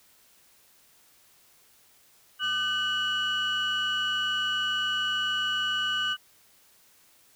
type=tone cluster; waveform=sine; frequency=1207 / 1520 / 2942 Hz; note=D6 / F#6 / F#7; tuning=+47 / +46 / -11 cents; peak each=-33 / -28 / -26 dBFS; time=2.39-6.17 s; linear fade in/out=50 ms; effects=tanh soft clip ceiling -21 dBFS + white hiss -60 dBFS RMS until 7.35 s